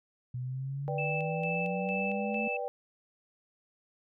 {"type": "exponential sweep", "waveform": "sine", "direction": "up", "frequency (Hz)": [123.4, 220], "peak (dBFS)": -33, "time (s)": [0.34, 2.48], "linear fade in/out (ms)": 5}
{"type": "chord", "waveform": "sine", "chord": "G major", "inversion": "first", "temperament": "just", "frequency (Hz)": [490, 588, 784], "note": ["B4", "D5", "G5"], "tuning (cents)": [-14, 2, 0], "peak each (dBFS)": [-36, -37, -37], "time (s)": [0.88, 2.68], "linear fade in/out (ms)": 0}
{"type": "tone with tremolo", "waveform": "sine", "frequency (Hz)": 2633, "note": "E7", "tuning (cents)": -3, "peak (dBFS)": -33, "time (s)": [0.98, 2.57], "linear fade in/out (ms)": 5, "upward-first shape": "square", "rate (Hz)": 2.2, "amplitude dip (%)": 60}
{"effects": []}